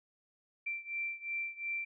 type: beating tone pair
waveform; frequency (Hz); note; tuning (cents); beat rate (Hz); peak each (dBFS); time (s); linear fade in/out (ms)
sine; 2349 / 2351.8; D7 / D7; 0 / +2; 2.8; -38 / -40; 0.66-1.85; 10
effects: none